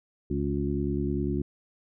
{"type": "harmonic tone with a mistuned harmonic", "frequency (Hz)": 70, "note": "C#2", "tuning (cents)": 18, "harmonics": [1, 2, 3, 4, 5], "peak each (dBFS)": [-32, -32, -32, -32, -32], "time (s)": [0.3, 1.42], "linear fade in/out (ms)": 5, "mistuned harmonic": 5, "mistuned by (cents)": 36, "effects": []}